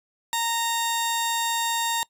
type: tone pair together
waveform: sawtooth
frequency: 925 / 3700 Hz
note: A#5 / A#7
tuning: -14 / -14 cents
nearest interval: 2 octaves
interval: 2400 cents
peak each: -21 / -23 dBFS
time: 0.33-2.03 s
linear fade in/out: 0 ms
effects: noise-tail reverb RT60 0.1 s tail -22 dB re dry + resampled to 32000 Hz